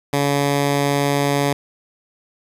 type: tone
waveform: 10% pulse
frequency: 142 Hz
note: C#3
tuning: 42 cents sharp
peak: -8 dBFS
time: 0.13-1.53 s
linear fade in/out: 2 ms
effects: resampled to 32000 Hz + 8-bit